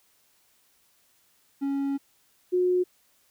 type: tone pair in turn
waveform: triangle / sine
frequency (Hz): 277.2 / 362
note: C#4 / F#4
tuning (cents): 0 / -38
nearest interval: perfect fourth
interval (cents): 462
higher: second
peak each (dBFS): -23 / -20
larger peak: second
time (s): 1.61-1.98 / 2.52-2.84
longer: first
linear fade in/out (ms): 20
effects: white hiss -65 dBFS RMS until 3.3 s